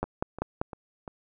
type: two click trains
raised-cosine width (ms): 1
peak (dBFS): -13 / -24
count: 4 / 4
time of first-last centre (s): 0.03-0.615 / 0.04-1.078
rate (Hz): 5.13 / 2.89
effects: none